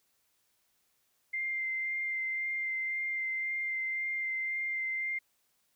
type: tone with vibrato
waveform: sine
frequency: 2093 Hz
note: C7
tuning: in tune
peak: -31 dBFS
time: 1.33-5.19 s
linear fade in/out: 10 ms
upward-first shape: sine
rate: 1.9 Hz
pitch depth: 12 cents each way
effects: white hiss -74 dBFS RMS until 5.75 s